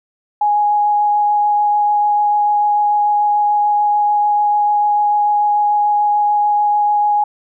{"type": "tone with vibrato", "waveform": "sine", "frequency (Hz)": 831, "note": "G#5", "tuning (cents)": 1, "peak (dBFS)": -11, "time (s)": [0.41, 7.24], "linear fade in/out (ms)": 5, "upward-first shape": "sine", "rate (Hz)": 6.8, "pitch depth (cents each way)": 8, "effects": []}